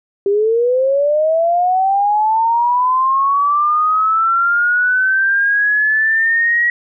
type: linear sweep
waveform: sine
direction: up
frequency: 392 to 1916 Hz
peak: -11 dBFS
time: 0.26-6.7 s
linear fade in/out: 2 ms
effects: none